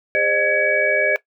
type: tone cluster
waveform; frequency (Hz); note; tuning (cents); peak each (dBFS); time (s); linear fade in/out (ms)
sine; 407.6 / 529 / 609 / 1671 / 2273; G#4 / C5 / D#5 / G#6 / C#7; -32 / +19 / -37 / +10 / +43; -28 / -24 / -21 / -20 / -20; 0.15-1.16; 0
effects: noise-tail reverb RT60 0.1 s tail -17 dB re dry